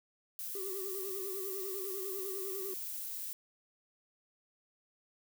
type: noise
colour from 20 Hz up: violet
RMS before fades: -41 dBFS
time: 0.39-3.33 s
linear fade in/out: 0 ms
type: tone with vibrato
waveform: triangle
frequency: 386.5 Hz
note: G4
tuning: 24 cents flat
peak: -38 dBFS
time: 0.55-2.74 s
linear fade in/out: 2 ms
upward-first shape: triangle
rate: 10 Hz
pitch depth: 87 cents each way
effects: none